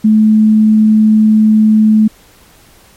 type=tone; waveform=sine; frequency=216.2 Hz; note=A3; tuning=30 cents flat; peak=-4 dBFS; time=0.04-2.08 s; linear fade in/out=10 ms; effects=pink hiss -44 dBFS RMS until 2.96 s + MP3 64 kbps